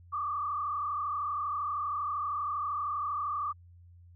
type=tone with frequency modulation; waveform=sine; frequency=1174.7 Hz; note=D6; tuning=in tune; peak=-30 dBFS; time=0.12-3.53 s; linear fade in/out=20 ms; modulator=32.7 Hz; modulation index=1.7; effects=added 87 Hz sine -52 dBFS peak until 4.15 s